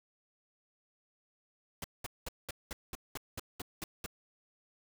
pink noise bursts, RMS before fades -40 dBFS, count 11, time 1.82-4.062 s, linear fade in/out 2 ms, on 22 ms, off 200 ms, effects none

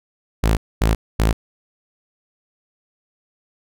sawtooth tone bursts, 54.6 Hz, A1, 13 cents flat, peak -10 dBFS, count 3, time 0.43-1.33 s, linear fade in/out 10 ms, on 140 ms, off 240 ms, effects none

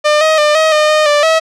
sawtooth tone with pitch steps, 600 / 630 / 599 / 633 / 609 / 614 / 588 / 644 Hz, D5 / D#5 / D5 / D#5 / D#5 / D#5 / D5 / E5, +37 / +21 / +34 / +30 / -37 / -23 / +2 / -41 cents, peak -4 dBFS, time 0.04-1.4 s, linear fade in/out 20 ms, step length 170 ms, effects low-pass 6000 Hz 12 dB/octave

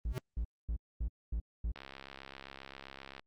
triangle tone bursts, 55.8 Hz, A1, 25 cents sharp, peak -30 dBFS, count 6, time 0.05-1.718 s, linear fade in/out 5 ms, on 78 ms, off 240 ms
square tone with exponential growth, 126.5 Hz, B2, 42 cents sharp, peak -31 dBFS, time 0.08-0.18 s, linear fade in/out 0 ms, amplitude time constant 20 ms
click train, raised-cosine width 0.3 ms, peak -30 dBFS, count 98, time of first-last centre 1.76-3.195 s, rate 67.6 Hz
effects Opus 24 kbps

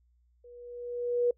sine tone with level ramp, 483.9 Hz, B4, 35 cents flat, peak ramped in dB -49 to -21 dBFS, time 0.44-1.31 s, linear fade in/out 5 ms, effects noise-tail reverb RT60 0.1 s tail -24 dB re dry + added 60 Hz sine -64 dBFS peak until 1.37 s

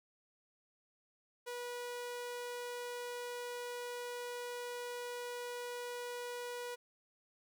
sawtooth tone, 486.6 Hz, B4, 26 cents flat, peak -37 dBFS, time 1.46-6.76 s, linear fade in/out 20 ms, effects none

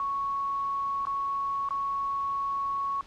sine tone with dropouts, 1108.7 Hz, C#6, in tune, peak -27 dBFS, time 0-3.01 s, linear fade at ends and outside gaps 1 ms, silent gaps 1.053-1.069 / 1.688-1.707 s, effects pink hiss -53 dBFS RMS until 3.06 s + low-pass 5000 Hz 12 dB/octave

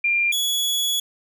sine / sawtooth tone pair in turn, 2390 / 3380 Hz, D7 / G#7, +30 / +30 cents, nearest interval tritone, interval 600 cents, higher second, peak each -17 dBFS, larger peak neither, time 0.04-0.32 / 0.32-1 s, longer second, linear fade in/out 5 ms, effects none

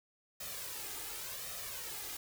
white noise with flanger, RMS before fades -43 dBFS, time 0.4-2.17 s, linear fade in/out 5 ms, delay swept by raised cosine 1.6 to 2.46 ms, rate 0.9 Hz, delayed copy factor +0.65, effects none

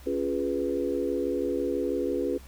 sine chord, C# dominant seventh, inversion none, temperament equal, 277.2 / 349.2 / 415.3 / 493.9 Hz, C#4 / E#4 / G#4 / B4, 0 / 0 / 0 / 0 cents, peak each -31 dBFS, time 0.06-2.38 s, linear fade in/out 10 ms, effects added 65 Hz sine -46 dBFS peak until 2.47 s + pink hiss -53 dBFS RMS until 2.47 s

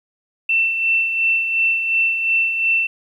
sine tone with tremolo, 2683 Hz, E7, 30 cents sharp, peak -13 dBFS, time 0.49-2.87 s, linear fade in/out 5 ms, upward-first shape sine, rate 2.8 Hz, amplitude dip 50%, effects 9-bit

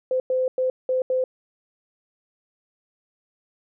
sine tone bursts at uneven times, 514 Hz, C5, 31 cents flat, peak -19 dBFS, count 5, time 0.11-0.2 / 0.3-0.48 / 0.58-0.7 / 0.89-1.02 / 1.1-1.24 s, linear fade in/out 2 ms, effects none

